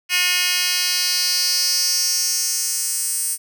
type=tone with high-pass filter sweep; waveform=10% pulse; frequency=360 Hz; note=F#4; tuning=47 cents flat; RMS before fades=-20 dBFS; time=0.09-3.38 s; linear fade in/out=50 ms; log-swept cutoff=2800 to 8800 Hz; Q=2.8; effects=none